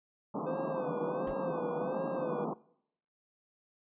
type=band-pass noise; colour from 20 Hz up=pink; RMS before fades=-37 dBFS; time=0.34-2.54 s; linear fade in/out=10 ms; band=150 to 1200 Hz; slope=96 dB/octave
type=tone with vibrato; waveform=triangle; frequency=511 Hz; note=C5; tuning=41 cents flat; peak=-33 dBFS; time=0.46-2.45 s; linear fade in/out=10 ms; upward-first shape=sine; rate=1.4 Hz; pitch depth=94 cents each way
type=noise with exponential decay; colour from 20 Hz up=brown; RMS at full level=-38 dBFS; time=1.27-1.39 s; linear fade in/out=2 ms; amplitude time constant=26 ms
effects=noise-tail reverb RT60 0.7 s tail -21 dB re dry + resampled to 8000 Hz